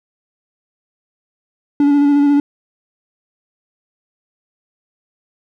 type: tone with vibrato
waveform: triangle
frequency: 286.6 Hz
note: D4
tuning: 42 cents flat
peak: -7 dBFS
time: 1.8-2.4 s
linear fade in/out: 2 ms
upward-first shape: square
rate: 14 Hz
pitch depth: 18 cents each way
effects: none